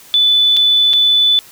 sine tone with dropouts, 3488 Hz, A7, 16 cents flat, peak -8 dBFS, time 0.14-1.39 s, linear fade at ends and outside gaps 0 ms, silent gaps 0.566-0.57 / 0.932-0.936 s, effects white hiss -41 dBFS RMS until 1.51 s

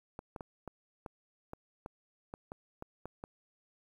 clicks, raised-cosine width 1 ms, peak -28 dBFS, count 12, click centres 0.191 / 0.362 / 0.408 / 0.677 / 1.062 / 1.534 / 1.861 / 2.339 / 2.519 / 2.824 / 3.056 / 3.239 s, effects 10-bit

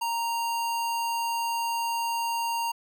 square tone, 930 Hz, A#5, 4 cents flat, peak -27 dBFS, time 0.01-2.72 s, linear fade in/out 10 ms, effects none

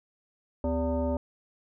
sine tone with frequency modulation, 252.9 Hz, B3, 41 cents sharp, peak -25 dBFS, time 0.64-1.17 s, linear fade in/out 2 ms, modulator 326 Hz, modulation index 1.4, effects none

